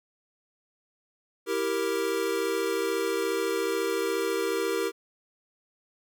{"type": "chord", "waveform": "square", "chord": "E diminished", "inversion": "none", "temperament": "equal", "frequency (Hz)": [329.6, 392, 466.2], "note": ["E4", "G4", "Bb4"], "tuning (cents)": [0, 0, 0], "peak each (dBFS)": [-34, -30, -30], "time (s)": [1.46, 4.92], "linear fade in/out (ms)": 50, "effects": []}